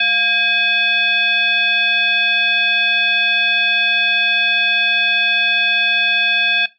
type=tone with frequency modulation; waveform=sine; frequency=2534 Hz; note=D#7; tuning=31 cents sharp; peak=-12 dBFS; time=0-6.66 s; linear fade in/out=5 ms; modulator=915 Hz; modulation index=1.1; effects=noise-tail reverb RT60 0.2 s tail -17 dB re dry